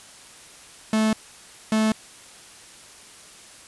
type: tone pair in turn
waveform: 45% pulse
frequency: 218.2 / 218.2 Hz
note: A3 / A3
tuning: -14 / -14 cents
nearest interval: unison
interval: 0 cents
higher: neither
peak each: -18 dBFS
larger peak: neither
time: 0.93-1.13 / 1.72-1.92 s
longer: neither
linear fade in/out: 2 ms
effects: white hiss -46 dBFS RMS until 3.67 s + resampled to 24000 Hz